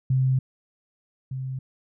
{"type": "tone pair in turn", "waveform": "sine", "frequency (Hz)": [130.81, 131.29], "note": ["C3", "C3"], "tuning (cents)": [0, 6], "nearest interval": "unison", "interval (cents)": 6, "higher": "second", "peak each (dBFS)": [-18, -28], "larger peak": "first", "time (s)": [[0.1, 0.39], [1.31, 1.59]], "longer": "first", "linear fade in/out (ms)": 5, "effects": []}